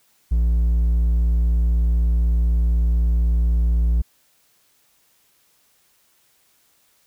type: tone with hard clipping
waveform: sine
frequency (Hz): 58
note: A#1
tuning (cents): -8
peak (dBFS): -16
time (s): 0.31-4.02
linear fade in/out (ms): 10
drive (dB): 3
effects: white hiss -61 dBFS RMS until 7.06 s